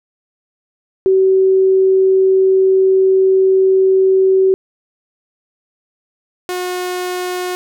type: tone pair in turn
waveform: sine / sawtooth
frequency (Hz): 380.6 / 362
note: F#4 / F#4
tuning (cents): +49 / -38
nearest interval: minor second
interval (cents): 87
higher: first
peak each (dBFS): -8 / -15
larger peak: first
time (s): 1.06-4.54 / 6.49-7.55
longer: first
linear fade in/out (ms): 0
effects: none